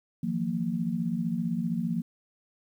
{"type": "tone cluster", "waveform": "sine", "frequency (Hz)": [162.2, 177.6, 230.6], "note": ["E3", "F3", "A#3"], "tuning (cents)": [-28, 29, -19], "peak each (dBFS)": [-34, -30, -30], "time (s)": [0.23, 2.02], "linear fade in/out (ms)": 5, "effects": ["10-bit"]}